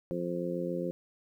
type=harmonic tone; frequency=87.31 Hz; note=F2; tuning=in tune; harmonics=2 / 3 / 4 / 5 / 6; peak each=-36 / -40 / -36 / -41 / -36 dBFS; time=0.11-0.91 s; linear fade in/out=0 ms; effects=11-bit